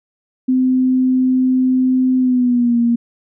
sine tone with pitch glide, 257 to 235.7 Hz, C4 to A#3, -31 to +19 cents, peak -11 dBFS, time 0.48-2.96 s, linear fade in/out 10 ms, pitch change -150 cents, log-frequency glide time 2.18-2.78 s, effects none

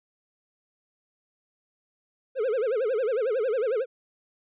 triangle tone with vibrato, 474.1 Hz, A#4, 29 cents sharp, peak -21 dBFS, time 2.35-3.86 s, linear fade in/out 50 ms, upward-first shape sine, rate 11 Hz, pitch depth 230 cents each way, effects resampled to 8000 Hz

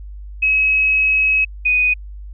sine tone pair in turn, 2560 / 2490 Hz, D#7 / D#7, +49 / +1 cents, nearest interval unison, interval 48 cents, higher first, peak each -12 dBFS, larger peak neither, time 0.42-1.45 / 1.65-1.94 s, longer first, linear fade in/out 10 ms, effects added 50 Hz sine -30 dBFS peak until 2.33 s

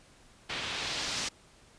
white noise with low-pass filter sweep, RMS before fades -35 dBFS, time 0.49-1.29 s, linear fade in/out 10 ms, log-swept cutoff 3000 to 5800 Hz, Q 1.4, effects pink hiss -59 dBFS RMS until 1.78 s + resampled to 22050 Hz

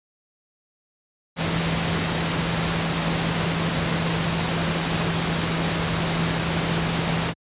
sine tone in noise, 165.5 Hz, E3, 7 cents sharp, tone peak -25 dBFS, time 1.36-7.34 s, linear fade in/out 50 ms, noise pink, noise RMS -24 dBFS, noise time 1.36-7.34 s, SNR -4 dB, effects high-pass 80 Hz 12 dB/octave + resampled to 8000 Hz

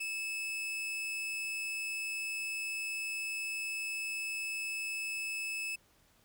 40% pulse tone, 2608 Hz, E7, 19 cents flat, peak -34 dBFS, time 0-5.76 s, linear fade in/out 10 ms, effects pink hiss -67 dBFS RMS until 6.24 s

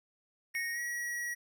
square tone with pitch glide, 1864.7 to 1914.9 Hz, A#6 to A#6, 0 to +46 cents, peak -35 dBFS, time 0.54-1.35 s, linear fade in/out 20 ms, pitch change +46 cents, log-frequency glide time 0.73-0.79 s
sine tone with exponential decay, 2201 Hz, C#7, 13 cents flat, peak -33 dBFS, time 0.55-1.11 s, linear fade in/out 0 ms, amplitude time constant 120 ms
effects none

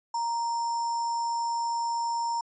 sine tone with sample-and-hold, 932.3 Hz, A#5, in tune, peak -26 dBFS, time 0.14-2.41 s, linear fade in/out 5 ms, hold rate 6300 Hz, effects resampled to 16000 Hz

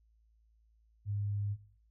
sine tone, 102.1 Hz, G#2, 29 cents flat, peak -32 dBFS, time 1.05-1.57 s, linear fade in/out 50 ms, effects noise-tail reverb RT60 0.5 s tail -19 dB re dry + added 55 Hz sine -65 dBFS peak until 1.9 s

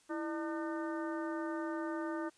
harmonic tone with a mistuned harmonic, 302.4 Hz, D#4, 49 cents flat, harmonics 1 / 2 / 3 / 4 / 5 / 6, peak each -37 / -43 / -46 / -46 / -48 / -52 dBFS, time 0.09-2.3 s, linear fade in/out 20 ms, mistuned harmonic 1, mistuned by +140 cents, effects white hiss -67 dBFS RMS until 2.37 s + resampled to 22050 Hz

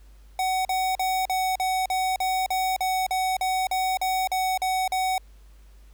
square tone bursts, 750 Hz, F#5, 23 cents sharp, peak -23 dBFS, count 16, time 0.39-5.18 s, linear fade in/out 2 ms, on 260 ms, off 42 ms, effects added 50 Hz sine -47 dBFS peak until 5.93 s + pink hiss -62 dBFS RMS until 5.93 s

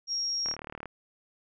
sine tone, 5588 Hz, F8, in tune, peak -28 dBFS, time 0.07-0.56 s, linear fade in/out 50 ms
click train, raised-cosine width 0.5 ms, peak -24 dBFS, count 16, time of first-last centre 0.46-0.857 s, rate 37.8 Hz
effects none

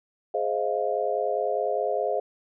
sine chord, F minor seventh, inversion first, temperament just, 419.1 / 523.8 / 628.6 / 698.5 Hz, Ab4 / C5 / Eb5 / F5, +16 / +2 / +18 / 0 cents, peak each -29 dBFS, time 0.34-2.2 s, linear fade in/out 5 ms, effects none

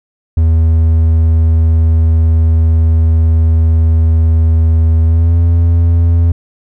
triangle tone with pitch glide, 81 to 84.2 Hz, E2 to E2, -30 to +37 cents, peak -4 dBFS, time 0.37-6.32 s, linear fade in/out 5 ms, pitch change +67 cents, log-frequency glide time 5.04-5.37 s, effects none

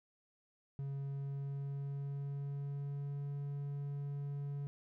triangle tone with pitch glide, 138.59 to 142.08 Hz, C#3 to C#3, 0 to +43 cents, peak -36 dBFS, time 0.79-4.67 s, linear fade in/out 0 ms, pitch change +43 cents, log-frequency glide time 0.93-3.29 s, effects none

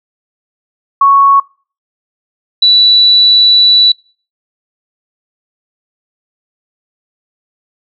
sine tone pair in turn, 1108.7 / 3951 Hz, C#6 / B7, 0 / 0 cents, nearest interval octave + minor seventh, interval 2200 cents, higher second, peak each -3 dBFS, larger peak neither, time 1.01-1.4 / 2.62-3.92 s, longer second, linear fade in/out 5 ms, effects noise-tail reverb RT60 0.4 s tail -25 dB re dry

